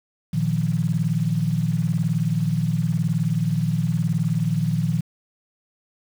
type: chord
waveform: sine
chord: Bb suspended fourth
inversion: none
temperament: equal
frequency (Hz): 116.54 / 155.56 / 174.61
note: Bb2 / Eb3 / F3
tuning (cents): 0 / 0 / 0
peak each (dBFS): -25 / -22 / -24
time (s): 0.33-5.01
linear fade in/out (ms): 10
effects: 7-bit